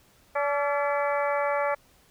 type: harmonic tone with a mistuned harmonic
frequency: 286.9 Hz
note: D4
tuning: 40 cents flat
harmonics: 2 / 3 / 4 / 5 / 6 / 7 / 8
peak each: -26 / -30 / -32 / -34 / -36 / -37 / -38 dBFS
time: 0.35-1.75 s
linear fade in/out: 10 ms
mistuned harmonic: 5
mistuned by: -81 cents
effects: pink hiss -60 dBFS RMS until 2.1 s